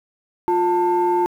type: tone pair together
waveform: sine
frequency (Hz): 353.2 / 890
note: F4 / A5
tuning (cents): +20 / +20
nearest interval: octave + major third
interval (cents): 1600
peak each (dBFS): -17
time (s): 0.48-1.26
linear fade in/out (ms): 0
effects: tanh soft clip ceiling -10 dBFS + 8-bit